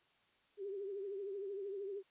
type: tone with vibrato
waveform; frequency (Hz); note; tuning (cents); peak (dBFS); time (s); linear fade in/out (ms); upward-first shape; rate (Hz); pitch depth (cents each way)
sine; 396.2; G4; +18; -40; 0.57-2.03; 50; triangle; 13; 91
effects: white hiss -72 dBFS RMS until 2.1 s + resampled to 8000 Hz